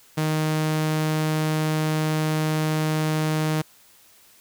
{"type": "tone", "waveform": "sawtooth", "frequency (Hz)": 155.56, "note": "D#3", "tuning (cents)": 0, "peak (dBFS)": -17, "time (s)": [0.17, 3.62], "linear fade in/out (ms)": 10, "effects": ["white hiss -54 dBFS RMS until 4.4 s"]}